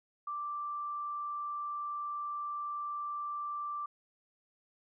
sine tone, 1174.7 Hz, D6, in tune, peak -35 dBFS, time 0.27-3.86 s, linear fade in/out 5 ms, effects none

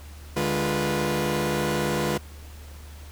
sawtooth tone cluster, 147.5 / 207.1 / 350.9 / 491.3 Hz, D3 / G#3 / F4 / B4, +8 / -5 / +8 / -9 cents, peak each -25 dBFS, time 0.36-2.18 s, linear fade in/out 10 ms, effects added 74 Hz sine -40 dBFS peak until 3.11 s + pink hiss -49 dBFS RMS until 3.11 s

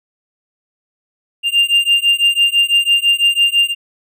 triangle beating tone pair, 2794 / 2800 Hz, F7 / F7, 0 / +4 cents, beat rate 6 Hz, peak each -12 dBFS, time 1.43-3.75 s, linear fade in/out 50 ms, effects none

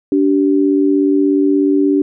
sine tone pair together, 288.8 / 385.5 Hz, D4 / G4, -29 / -29 cents, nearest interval perfect fourth, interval 500 cents, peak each -11 / -15 dBFS, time 0.12-2.02 s, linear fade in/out 2 ms, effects none

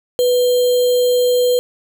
sine tone with sample-and-hold, 493.9 Hz, B4, in tune, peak -11 dBFS, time 0.19-1.59 s, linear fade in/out 0 ms, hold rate 3675 Hz, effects none

